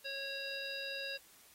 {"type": "harmonic tone with a mistuned harmonic", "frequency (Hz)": 549, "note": "C#5", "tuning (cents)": -17, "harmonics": [1, 3, 5, 7, 9], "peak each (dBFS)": [-46, -45, -44, -46, -46], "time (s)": [0.04, 1.18], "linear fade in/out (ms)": 20, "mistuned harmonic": 9, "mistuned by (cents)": -27, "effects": ["white hiss -62 dBFS RMS until 1.54 s", "AAC 48 kbps"]}